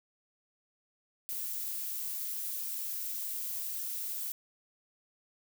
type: noise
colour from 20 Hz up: violet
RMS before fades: -37 dBFS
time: 1.29-4.32 s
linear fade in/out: 0 ms
effects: none